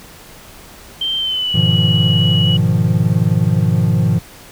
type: tone with pitch glide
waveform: sine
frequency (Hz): 3136 to 2926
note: G7 to F#7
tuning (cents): 0 to -20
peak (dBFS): -16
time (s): 1.01-2.57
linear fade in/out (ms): 5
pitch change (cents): -120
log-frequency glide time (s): 1.18-1.56
type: chord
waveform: triangle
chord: F half-diminished seventh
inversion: first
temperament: equal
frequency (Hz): 103.83 / 123.47 / 155.56 / 174.61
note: Ab2 / Cb3 / Eb3 / F3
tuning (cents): 0 / 0 / 0 / 0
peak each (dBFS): -15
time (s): 1.54-4.19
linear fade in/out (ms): 10
effects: pink hiss -39 dBFS RMS until 4.51 s